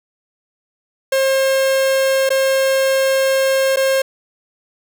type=tone with dropouts; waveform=45% pulse; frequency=535 Hz; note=C5; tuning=38 cents sharp; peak=-13 dBFS; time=1.12-4.02 s; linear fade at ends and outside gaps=5 ms; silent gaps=2.292-2.303 / 3.761-3.769 s; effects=none